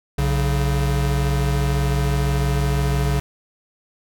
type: tone pair together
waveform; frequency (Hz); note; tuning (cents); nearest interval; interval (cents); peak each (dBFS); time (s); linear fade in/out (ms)
square; 62 / 140.07; B1 / C#3; +7 / +18; octave + major second; 1411; -21; 0.18-3.2; 5
effects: none